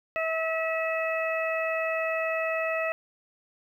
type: harmonic tone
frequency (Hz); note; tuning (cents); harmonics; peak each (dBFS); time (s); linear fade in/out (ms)
647; E5; -32; 1 / 2 / 3 / 4; -28 / -34 / -33 / -33; 0.16-2.92; 0
effects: 10-bit